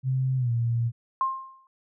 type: tone with pitch glide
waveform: sine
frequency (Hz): 130.81 to 117.21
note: C3 to A#2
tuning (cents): 0 to +10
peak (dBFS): -22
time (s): 0.03-0.92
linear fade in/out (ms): 50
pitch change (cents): -190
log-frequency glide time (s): 0.37-0.51
type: tone with exponential decay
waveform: sine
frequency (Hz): 1060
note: C6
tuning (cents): +22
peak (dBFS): -19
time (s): 1.21-1.67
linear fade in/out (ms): 1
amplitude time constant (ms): 98
effects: none